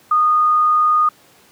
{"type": "tone", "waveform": "sine", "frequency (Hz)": 1231, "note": "D#6", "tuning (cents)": -19, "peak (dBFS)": -11, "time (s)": [0.11, 1.09], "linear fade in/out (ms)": 5, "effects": ["pink hiss -50 dBFS RMS until 1.51 s", "high-pass 150 Hz 12 dB/octave"]}